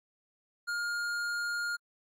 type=tone with tanh clipping; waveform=triangle; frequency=1416 Hz; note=F6; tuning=23 cents sharp; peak=-33 dBFS; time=0.67-1.77 s; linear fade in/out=20 ms; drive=18 dB; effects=AAC 64 kbps